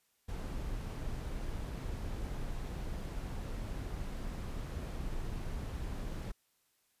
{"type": "noise", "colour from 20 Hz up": "brown", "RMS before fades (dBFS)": -39, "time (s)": [0.28, 6.32], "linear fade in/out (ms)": 10, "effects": ["white hiss -75 dBFS RMS until 7 s", "resampled to 32000 Hz"]}